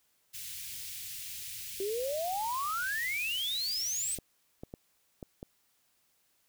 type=band-stop noise; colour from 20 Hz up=white; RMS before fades=-42 dBFS; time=0.33-4.19 s; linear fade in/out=20 ms; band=140 to 2200 Hz; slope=24 dB/octave
type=exponential sweep; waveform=sine; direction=up; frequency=379 to 8460 Hz; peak=-31 dBFS; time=1.8-4.15 s; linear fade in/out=2 ms
type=clicks; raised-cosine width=2 ms; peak=-28 dBFS; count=5; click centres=4.187 / 4.635 / 4.739 / 5.228 / 5.429 s
effects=white hiss -72 dBFS RMS until 6.48 s